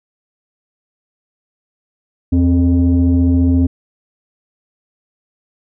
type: tone pair together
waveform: sine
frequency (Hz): 82.7 / 262.6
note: E2 / C4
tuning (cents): +6 / +6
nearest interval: octave + minor sixth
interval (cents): 2000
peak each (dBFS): -10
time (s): 2.32-3.67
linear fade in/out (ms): 10
effects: tanh soft clip ceiling -6 dBFS